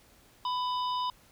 harmonic tone with a mistuned harmonic, 997 Hz, B5, 16 cents sharp, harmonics 1 / 3 / 4 / 5, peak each -29 / -41 / -40 / -45 dBFS, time 0.45-1.1 s, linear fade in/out 2 ms, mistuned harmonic 4, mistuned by -140 cents, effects pink hiss -60 dBFS RMS until 1.31 s

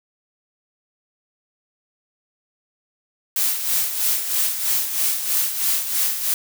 blue noise with tremolo, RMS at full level -19 dBFS, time 3.36-6.34 s, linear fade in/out 2 ms, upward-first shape sine, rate 3.1 Hz, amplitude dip 60%, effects none

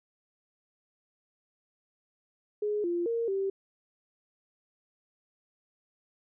sine tone with pitch steps, 418.3 / 346.2 / 463.2 / 389.4 Hz, G#4 / F4 / A#4 / G4, +12 / -15 / -11 / -12 cents, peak -27 dBFS, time 2.62-3.5 s, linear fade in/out 5 ms, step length 220 ms, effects none

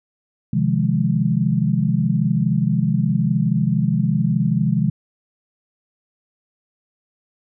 sine chord, F minor seventh, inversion second, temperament equal, 130.81 / 155.56 / 174.61 / 207.7 Hz, C3 / Eb3 / F3 / Ab3, 0 / 0 / 0 / 0 cents, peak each -21 dBFS, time 0.53-4.9 s, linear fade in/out 5 ms, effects none

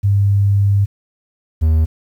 sine / triangle tone pair in turn, 100 / 79.37 Hz, G2 / D#2, +35 / +35 cents, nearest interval major third, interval 400 cents, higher first, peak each -10 / -8 dBFS, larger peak second, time 0.03-0.86 / 1.61-1.86 s, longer first, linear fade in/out 20 ms, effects 8-bit

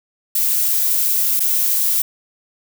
violet noise with dropouts, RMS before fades -17 dBFS, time 0.35-2.02 s, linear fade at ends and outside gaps 5 ms, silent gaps 1.396-1.403 s, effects none

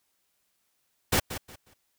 pink noise with echo, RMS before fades -23 dBFS, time 1.12-1.2 s, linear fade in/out 10 ms, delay 180 ms, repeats 3, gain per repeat -12 dB, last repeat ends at 1.74 s, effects white hiss -74 dBFS RMS until 1.98 s

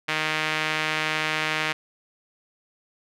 sawtooth tone with band-pass filter, 155.56 Hz, D#3, in tune, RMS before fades -26 dBFS, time 0.08-1.73 s, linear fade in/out 10 ms, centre 2300 Hz, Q 1.5, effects none

